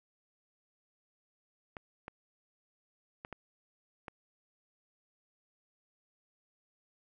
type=clicks; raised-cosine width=0.5 ms; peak=-27 dBFS; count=5; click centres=1.768 / 2.081 / 3.249 / 3.327 / 4.082 s; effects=none